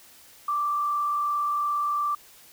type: tone with frequency modulation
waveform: sine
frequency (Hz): 1173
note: D6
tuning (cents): -2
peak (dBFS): -23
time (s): 0.48-2.15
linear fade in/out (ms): 5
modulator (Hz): 42.7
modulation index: 0.4
effects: white hiss -52 dBFS RMS until 2.52 s